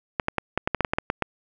clicks, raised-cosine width 0.5 ms, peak -7 dBFS, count 12, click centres 0.198 / 0.284 / 0.383 / 0.576 / 0.675 / 0.747 / 0.807 / 0.848 / 0.935 / 0.985 / 1.101 / 1.223 s, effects none

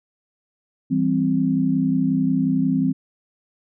sine chord, C major, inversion first, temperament equal, 164.81 / 196 / 261.6 Hz, E3 / G3 / C4, 0 / 0 / 0 cents, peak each -23 / -23 / -19 dBFS, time 0.9-2.93 s, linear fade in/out 20 ms, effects none

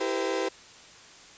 35% pulse chord, C dominant seventh, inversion first, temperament equal with one note detuned, 329.6 / 392 / 466.2 / 510.4 Hz, E4 / G4 / Bb4 / C5, 0 / 0 / 0 / -43 cents, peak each -32 / -29 / -34 / -29 dBFS, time 0-0.49 s, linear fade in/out 10 ms, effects white hiss -50 dBFS RMS until 1.37 s + resampled to 16000 Hz

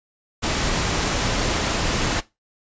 pink noise, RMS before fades -22 dBFS, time 0.42-2.21 s, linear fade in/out 20 ms, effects noise-tail reverb RT60 0.2 s tail -17 dB re dry + resampled to 16000 Hz

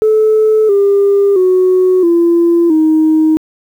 sine tone with pitch steps, 434 / 400.3 / 369.2 / 340.5 / 314.1 Hz, A4 / G4 / F#4 / F4 / D#4, -24 / +36 / -4 / -44 / +16 cents, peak -5 dBFS, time 0.02-3.37 s, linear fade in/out 0 ms, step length 670 ms, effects tanh soft clip ceiling -3 dBFS + 7-bit

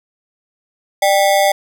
square ring-modulated tone, 691 Hz, F5, 19 cents flat, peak -8 dBFS, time 1.02-1.52 s, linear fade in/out 5 ms, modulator 95.5 Hz, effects none

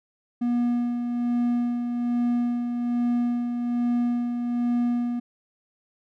triangle tone with tremolo, 240.7 Hz, B3, 44 cents flat, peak -18 dBFS, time 0.41-5.2 s, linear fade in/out 10 ms, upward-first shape sine, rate 1.2 Hz, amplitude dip 45%, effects none

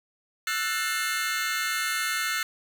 sawtooth chord, F# half-diminished seventh, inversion third, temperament just, 1332 / 1480 / 1776 / 2131 Hz, E6 / F#6 / A6 / C7, +18 / 0 / +16 / +31 cents, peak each -28 dBFS, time 0.47-2.43 s, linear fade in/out 2 ms, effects none

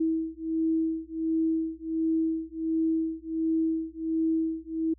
sine beating tone pair, 322.3 / 323.7 Hz, E4 / E4, -39 / -31 cents, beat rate 1.4 Hz, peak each -28 dBFS, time 0-4.94 s, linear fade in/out 10 ms, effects added 60 Hz sine -54 dBFS peak until 4.98 s

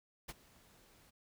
pink noise with ADSR envelope, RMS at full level -43 dBFS, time 0.28-1.11 s, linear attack 14 ms, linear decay 33 ms, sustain -22 dB, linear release 18 ms, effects none

